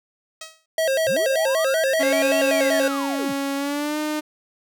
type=tone with exponential decay; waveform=5% pulse; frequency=639 Hz; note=D#5; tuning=46 cents sharp; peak=-20 dBFS; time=0.41-0.66 s; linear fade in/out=5 ms; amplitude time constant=54 ms
type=tone with vibrato; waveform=square; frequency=587.3 Hz; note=D5; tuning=in tune; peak=-19 dBFS; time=0.78-2.88 s; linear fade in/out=2 ms; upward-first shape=square; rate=5.2 Hz; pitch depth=160 cents each way
type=linear two-way sweep; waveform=triangle; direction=up then down; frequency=72.7 to 2794 to 72.7 Hz; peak=-27 dBFS; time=1.06-3.34 s; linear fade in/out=50 ms; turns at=2.41 s
type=tone with pitch glide; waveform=sawtooth; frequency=277.2 to 304 Hz; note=C#4 to D#4; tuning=0 to -40 cents; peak=-19 dBFS; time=1.99-4.21 s; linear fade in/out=20 ms; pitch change=+160 cents; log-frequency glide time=3.56-3.98 s
effects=none